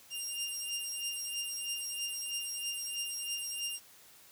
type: beating tone pair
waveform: 15% pulse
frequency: 2800 / 2803.1 Hz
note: F7 / F7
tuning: +4 / +6 cents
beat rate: 3.1 Hz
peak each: -31 / -32 dBFS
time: 0.1-3.8 s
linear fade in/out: 50 ms
effects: white hiss -58 dBFS RMS until 4.31 s + high-pass 60 Hz 12 dB/octave